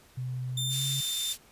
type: tone with pitch glide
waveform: sine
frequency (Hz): 126.9 to 136.01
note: B2 to C#3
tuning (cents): +47 to -33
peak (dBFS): -31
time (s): 0.17-1.01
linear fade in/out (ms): 10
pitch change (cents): +120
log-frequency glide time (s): 0.59-0.84
type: tone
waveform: sawtooth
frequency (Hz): 3588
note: A7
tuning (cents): +33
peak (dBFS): -27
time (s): 0.57-1.33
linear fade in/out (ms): 5
type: high-pass noise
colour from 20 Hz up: pink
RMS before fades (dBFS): -37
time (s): 0.69-1.38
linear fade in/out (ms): 50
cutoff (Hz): 4100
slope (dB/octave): 12
effects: pink hiss -58 dBFS RMS until 1.51 s + resampled to 32000 Hz